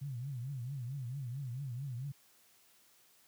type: tone with vibrato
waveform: sine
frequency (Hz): 130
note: C3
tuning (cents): -11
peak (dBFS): -37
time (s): 0.01-2.12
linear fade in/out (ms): 10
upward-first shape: triangle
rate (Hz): 4.5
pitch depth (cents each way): 210
effects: white hiss -66 dBFS RMS until 3.27 s + high-pass 80 Hz 12 dB/octave